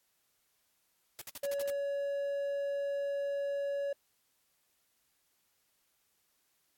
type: noise bursts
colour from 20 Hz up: white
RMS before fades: -43 dBFS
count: 7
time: 1.19-1.701 s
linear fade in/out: 0 ms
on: 25 ms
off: 56 ms
type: tone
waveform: triangle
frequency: 563 Hz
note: C#5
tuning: 27 cents sharp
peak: -30 dBFS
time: 1.43-3.93 s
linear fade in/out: 5 ms
effects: white hiss -75 dBFS RMS until 6.77 s + AAC 64 kbps